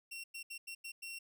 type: tone bursts at uneven times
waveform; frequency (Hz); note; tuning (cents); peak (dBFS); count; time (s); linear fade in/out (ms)
sawtooth; 2729; F7; -41; -40; 6; 0.11-0.24 / 0.34-0.43 / 0.5-0.58 / 0.67-0.75 / 0.84-0.92 / 1.02-1.19; 10
effects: none